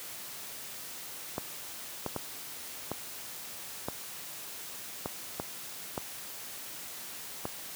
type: clicks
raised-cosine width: 1 ms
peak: -18 dBFS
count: 9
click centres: 1.381 / 2.063 / 2.163 / 2.916 / 3.885 / 5.059 / 5.399 / 5.978 / 7.454 s
effects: white hiss -43 dBFS RMS until 7.75 s + high-pass 80 Hz 12 dB/octave